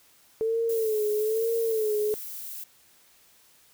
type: tone with vibrato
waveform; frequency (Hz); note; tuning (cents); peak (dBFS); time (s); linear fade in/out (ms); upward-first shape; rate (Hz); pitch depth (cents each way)
sine; 440.2; A4; +1; -23; 0.41-2.14; 0; sine; 1.1; 75
type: noise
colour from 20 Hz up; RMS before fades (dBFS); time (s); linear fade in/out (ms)
violet; -38; 0.69-2.64; 5
effects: white hiss -59 dBFS RMS until 3.73 s